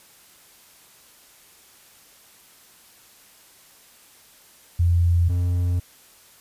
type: tone pair in turn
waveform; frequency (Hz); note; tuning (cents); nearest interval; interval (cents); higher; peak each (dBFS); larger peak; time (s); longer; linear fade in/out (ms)
sine / triangle; 86.2 / 88.62; F2 / F2; -22 / +26; unison; 48; second; -15 / -17; first; 4.79-5.29 / 5.29-5.8; second; 10
effects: white hiss -52 dBFS RMS until 6.4 s + resampled to 32000 Hz